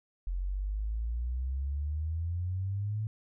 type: exponential sweep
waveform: sine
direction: up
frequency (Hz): 43.65 to 110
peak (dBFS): -30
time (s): 0.27-3.07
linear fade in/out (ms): 0
effects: none

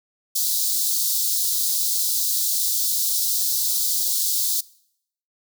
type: high-pass noise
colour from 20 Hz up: white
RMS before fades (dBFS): -22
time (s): 0.35-4.61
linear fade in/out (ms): 10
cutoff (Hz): 3800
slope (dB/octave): 48
effects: noise-tail reverb RT60 0.7 s tail -22 dB re dry

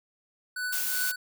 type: tone with tremolo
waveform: square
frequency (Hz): 1491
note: F#6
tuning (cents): +13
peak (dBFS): -29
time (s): 0.56-1.16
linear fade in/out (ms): 5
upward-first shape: triangle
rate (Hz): 2.6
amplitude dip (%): 85
type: noise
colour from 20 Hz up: blue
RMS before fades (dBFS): -30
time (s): 0.72-1.12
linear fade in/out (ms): 10
effects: none

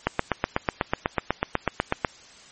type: click train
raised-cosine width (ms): 0.5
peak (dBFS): -5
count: 17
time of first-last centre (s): 0.07-2.048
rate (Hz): 8.09
effects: white hiss -49 dBFS RMS until 2.51 s + MP3 32 kbps

